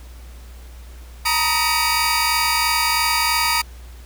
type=tone cluster; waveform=sawtooth; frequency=919 / 962 / 1255 / 2272 / 4781 Hz; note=A#5 / B5 / D#6 / C#7 / D8; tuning=-25 / -46 / +15 / +42 / +30 cents; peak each=-20 dBFS; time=1.25-3.62 s; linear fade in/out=10 ms; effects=added 60 Hz sine -36 dBFS peak until 4.05 s + pink hiss -48 dBFS RMS until 4.05 s